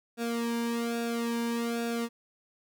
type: tone with flanger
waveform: sawtooth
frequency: 233.7 Hz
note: A#3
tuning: 5 cents sharp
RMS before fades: -31 dBFS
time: 0.17-2.09 s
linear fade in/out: 50 ms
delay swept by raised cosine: 0.97 to 1.54 ms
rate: 1.2 Hz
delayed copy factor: -0.85
effects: none